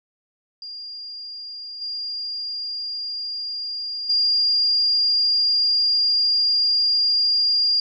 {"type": "tone with level steps", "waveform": "sine", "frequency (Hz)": 4809, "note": "D8", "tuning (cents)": 40, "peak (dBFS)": [-32, -26, -16], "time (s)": [0.62, 7.8], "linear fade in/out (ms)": 2, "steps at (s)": [1.81, 4.09], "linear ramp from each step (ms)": 10, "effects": []}